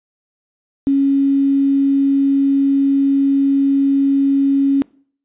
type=tone with quantisation; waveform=sine; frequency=275.9 Hz; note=C#4; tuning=8 cents flat; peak=-11 dBFS; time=0.87-4.82 s; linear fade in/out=0 ms; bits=6; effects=noise-tail reverb RT60 0.5 s tail -23 dB re dry + resampled to 8000 Hz